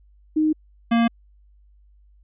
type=tone pair in turn; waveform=sine / square; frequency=310 / 232.2 Hz; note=D#4 / A#3; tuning=-6 / -7 cents; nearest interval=perfect fourth; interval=501 cents; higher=first; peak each=-16 dBFS; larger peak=neither; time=0.36-0.53 / 0.91-1.08 s; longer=neither; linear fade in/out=10 ms; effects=added 50 Hz sine -51 dBFS peak until 2.23 s + resampled to 8000 Hz